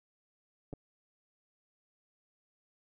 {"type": "clicks", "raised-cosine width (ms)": 2, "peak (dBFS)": -30, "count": 2, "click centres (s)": [0.729, 0.736], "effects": []}